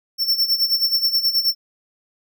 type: tone with tremolo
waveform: square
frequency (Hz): 5410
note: E8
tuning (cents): +44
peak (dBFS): -14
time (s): 0.18-1.55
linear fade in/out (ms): 50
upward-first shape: sine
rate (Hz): 9.4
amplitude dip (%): 75
effects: none